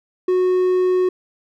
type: tone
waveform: triangle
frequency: 366.8 Hz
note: F#4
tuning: 15 cents flat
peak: -12 dBFS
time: 0.28-1.09 s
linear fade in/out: 5 ms
effects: none

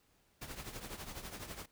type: noise with tremolo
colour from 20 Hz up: pink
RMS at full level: -43 dBFS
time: 0.41-1.66 s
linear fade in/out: 10 ms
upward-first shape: triangle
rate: 12 Hz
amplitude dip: 75%
effects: pink hiss -72 dBFS RMS until 1.71 s

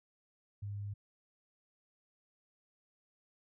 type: tone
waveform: sine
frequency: 101.7 Hz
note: G#2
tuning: 36 cents flat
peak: -38 dBFS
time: 0.62-0.94 s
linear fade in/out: 10 ms
effects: none

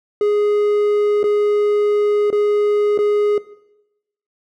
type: tone with dropouts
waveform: triangle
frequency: 415.3 Hz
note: G#4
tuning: in tune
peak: -11 dBFS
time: 0.21-3.38 s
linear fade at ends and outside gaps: 2 ms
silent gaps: 1.231-1.24 / 2.303-2.327 / 2.977-2.988 s
effects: noise-tail reverb RT60 0.9 s tail -18 dB re dry

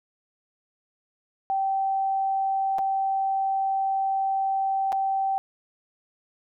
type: tone with dropouts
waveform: sine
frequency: 776 Hz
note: G5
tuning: 18 cents flat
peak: -22 dBFS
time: 1.5-5.38 s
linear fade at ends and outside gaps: 0 ms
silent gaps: 2.784-2.79 / 4.921-4.927 s
effects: none

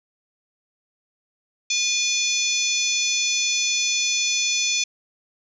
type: harmonic tone with a mistuned harmonic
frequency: 868 Hz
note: A5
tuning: 24 cents flat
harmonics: 3 / 4 / 5 / 6 / 7 / 8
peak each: -25 / -26 / -30 / -29 / -25 / -30 dBFS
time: 1.7-4.84 s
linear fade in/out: 5 ms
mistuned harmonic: 3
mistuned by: -99 cents
effects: none

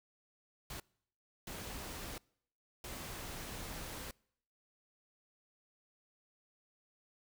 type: noise bursts at uneven times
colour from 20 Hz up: pink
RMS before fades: -45 dBFS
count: 3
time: 0.7-0.8 / 1.47-2.18 / 2.84-4.11 s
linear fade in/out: 2 ms
effects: noise-tail reverb RT60 0.7 s tail -26 dB re dry

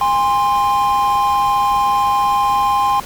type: tone pair together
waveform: triangle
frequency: 814 / 1047.4 Hz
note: G#5 / C6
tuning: -35 / +1 cents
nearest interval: major third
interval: 436 cents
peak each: -14 / -13 dBFS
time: 0.01-3 s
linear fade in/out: 2 ms
effects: pink hiss -33 dBFS RMS until 3.05 s

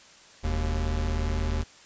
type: tone pair together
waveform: square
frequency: 41.2 / 77.78 Hz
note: E1 / D#2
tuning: 0 / 0 cents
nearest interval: major seventh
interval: 1100 cents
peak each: -29 / -28 dBFS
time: 0.43-1.64 s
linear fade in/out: 20 ms
effects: white hiss -52 dBFS RMS until 1.85 s + resampled to 16000 Hz

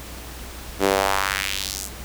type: tone with high-pass filter sweep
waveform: sawtooth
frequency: 97.4 Hz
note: G2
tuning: 11 cents flat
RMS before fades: -23 dBFS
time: 0.79-1.9 s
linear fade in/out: 50 ms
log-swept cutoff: 330 to 8300 Hz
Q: 1.7
effects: added 60 Hz sine -38 dBFS peak until 2.04 s + pink hiss -38 dBFS RMS until 2.04 s

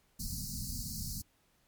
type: band-stop noise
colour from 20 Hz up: pink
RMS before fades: -39 dBFS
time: 0.19-1.22 s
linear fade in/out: 10 ms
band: 250 to 4300 Hz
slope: 96 dB/octave
effects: pink hiss -71 dBFS RMS until 1.67 s + MP3 96 kbps

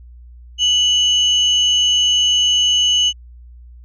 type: tone pair together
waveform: sine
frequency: 2960 / 6374 Hz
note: F#7 / G8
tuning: 0 / +28 cents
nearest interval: octave + minor second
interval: 1328 cents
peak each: -12 / -22 dBFS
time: 0.58-3.13 s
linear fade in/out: 50 ms
effects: added 60 Hz sine -37 dBFS peak until 3.84 s

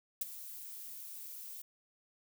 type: noise with ADSR envelope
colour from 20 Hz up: violet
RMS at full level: -32 dBFS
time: 0.21-1.62 s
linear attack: 4 ms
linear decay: 24 ms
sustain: -15 dB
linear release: 6 ms
effects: none

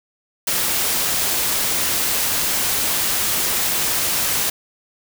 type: noise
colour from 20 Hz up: white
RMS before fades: -20 dBFS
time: 0.47-4.5 s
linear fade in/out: 5 ms
effects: none

